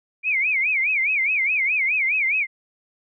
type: tone with vibrato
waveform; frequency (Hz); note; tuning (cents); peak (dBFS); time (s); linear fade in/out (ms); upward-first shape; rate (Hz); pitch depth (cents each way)
sine; 2307; D7; -31; -18; 0.23-2.47; 50; sine; 4.8; 190
effects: none